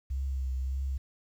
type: tone with vibrato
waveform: sine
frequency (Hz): 66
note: C2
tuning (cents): +16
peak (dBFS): -29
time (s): 0.1-0.98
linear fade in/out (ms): 10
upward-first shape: triangle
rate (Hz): 1.7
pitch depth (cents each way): 47
effects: 10-bit